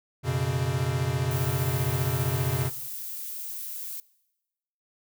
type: chord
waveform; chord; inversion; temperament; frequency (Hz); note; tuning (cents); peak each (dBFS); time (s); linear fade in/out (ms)
square; F# suspended fourth; none; equal with one note detuned; 90.44 / 123.47 / 138.59; F#2 / B2 / C#3; -39 / 0 / 0; -33 / -29 / -29; 0.23-2.71; 50
type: noise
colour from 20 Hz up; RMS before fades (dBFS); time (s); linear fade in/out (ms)
violet; -36; 1.31-4; 2
effects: noise-tail reverb RT60 1.0 s tail -22 dB re dry